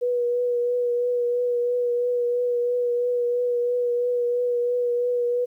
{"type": "tone with vibrato", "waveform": "sine", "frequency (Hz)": 486, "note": "B4", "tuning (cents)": -28, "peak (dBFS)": -20, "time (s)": [0.01, 5.46], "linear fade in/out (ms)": 20, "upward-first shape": "triangle", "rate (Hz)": 3, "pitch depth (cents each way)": 24, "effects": ["10-bit"]}